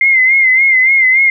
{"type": "tone with vibrato", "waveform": "sine", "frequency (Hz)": 2093, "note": "C7", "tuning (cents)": 0, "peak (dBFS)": -6, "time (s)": [0.01, 1.3], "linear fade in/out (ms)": 2, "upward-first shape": "sine", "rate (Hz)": 3.5, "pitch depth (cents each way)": 61, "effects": []}